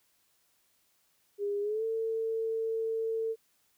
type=tone with pitch glide; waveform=sine; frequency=406.6 to 448.6 Hz; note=G#4 to A4; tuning=-37 to +34 cents; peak=-29 dBFS; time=1.38-3.36 s; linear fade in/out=50 ms; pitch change=+171 cents; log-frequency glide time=1.61-1.84 s; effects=white hiss -71 dBFS RMS until 3.77 s